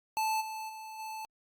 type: tone with level steps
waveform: square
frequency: 876 Hz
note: A5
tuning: 8 cents flat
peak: -29 / -38 / -43 / -39 dBFS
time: 0.17-1.25 s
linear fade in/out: 0 ms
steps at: 0.4 / 0.68 / 0.98 s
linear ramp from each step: 20 ms
effects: Opus 48 kbps